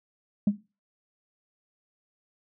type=tone with exponential decay; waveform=sine; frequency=205.8 Hz; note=G#3; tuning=16 cents flat; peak=-14 dBFS; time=0.47-0.58 s; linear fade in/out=5 ms; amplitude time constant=22 ms; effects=noise-tail reverb RT60 0.3 s tail -18 dB re dry + tanh soft clip ceiling -15 dBFS